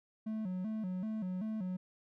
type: tone with vibrato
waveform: triangle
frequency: 200.2 Hz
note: G3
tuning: 37 cents sharp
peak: -33 dBFS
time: 0.26-1.77 s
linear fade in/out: 10 ms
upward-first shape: square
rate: 2.6 Hz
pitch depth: 150 cents each way
effects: none